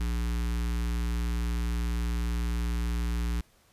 square tone with notch filter, 58.27 Hz, A#1, in tune, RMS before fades -29 dBFS, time 0-3.41 s, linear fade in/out 5 ms, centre 600 Hz, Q 0.85, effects pink hiss -63 dBFS RMS until 3.72 s + resampled to 32000 Hz

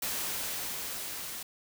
white noise with level ramp, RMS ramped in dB -33 to -40 dBFS, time 0.02-1.43 s, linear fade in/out 5 ms, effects none

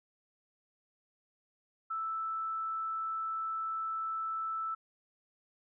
sine tone, 1318.5 Hz, E6, in tune, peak -33 dBFS, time 1.9-4.75 s, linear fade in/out 10 ms, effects none

